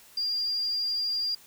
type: tone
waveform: sine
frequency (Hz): 4796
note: D8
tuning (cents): +36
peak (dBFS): -26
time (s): 0.17-1.35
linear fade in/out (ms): 5
effects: white hiss -54 dBFS RMS until 1.46 s